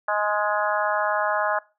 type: harmonic tone with a mistuned harmonic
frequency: 209 Hz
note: G#3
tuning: 11 cents sharp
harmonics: 3 / 4 / 5 / 6 / 7 / 8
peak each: -26 / -27 / -28 / -29 / -29 / -30 dBFS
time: 0.08-1.59 s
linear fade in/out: 5 ms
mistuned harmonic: 7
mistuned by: -17 cents
effects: noise-tail reverb RT60 0.3 s tail -22 dB re dry